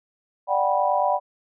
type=chord; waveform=sine; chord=G major seventh; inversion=second; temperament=just; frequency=588 / 735 / 784 / 980 Hz; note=D5 / F#5 / G5 / B5; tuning=+2 / -12 / 0 / -14 cents; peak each=-24 dBFS; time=0.47-1.2 s; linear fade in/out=50 ms; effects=none